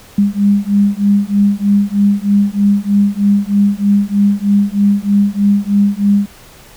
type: beating tone pair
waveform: sine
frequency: 200.6 / 203.8 Hz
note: G3 / G#3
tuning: +40 / -32 cents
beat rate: 3.2 Hz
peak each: -12 dBFS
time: 0.18-6.26 s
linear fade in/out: 5 ms
effects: pink hiss -40 dBFS RMS until 6.76 s